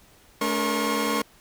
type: tone cluster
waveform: sawtooth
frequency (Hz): 217.4 / 285.7 / 472.8 / 1083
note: A3 / D4 / A#4 / C#6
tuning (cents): -21 / -48 / +24 / -41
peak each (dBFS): -25 / -25 / -25 / -24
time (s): 0.41-1.22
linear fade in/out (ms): 5
effects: pink hiss -55 dBFS RMS until 1.4 s